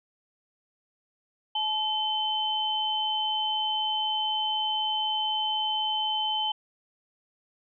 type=tone pair together; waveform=sine; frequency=861 / 3068 Hz; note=A5 / G7; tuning=-38 / -38 cents; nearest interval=octave + minor seventh; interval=2200 cents; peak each=-29 / -27 dBFS; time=1.55-6.52 s; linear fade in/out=5 ms; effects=none